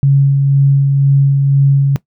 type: tone with tremolo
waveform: sine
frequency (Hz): 138.7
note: C#3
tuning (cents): +1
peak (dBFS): -5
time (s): 0.03-1.96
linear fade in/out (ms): 0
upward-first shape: sine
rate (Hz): 2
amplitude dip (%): 30
effects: noise-tail reverb RT60 0.1 s tail -18 dB re dry